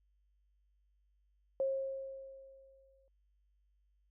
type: tone with exponential decay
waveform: sine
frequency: 538 Hz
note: C5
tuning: 48 cents sharp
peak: -29 dBFS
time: 1.6-3.08 s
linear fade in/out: 1 ms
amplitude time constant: 320 ms
effects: added 50 Hz sine -70 dBFS peak until 4.1 s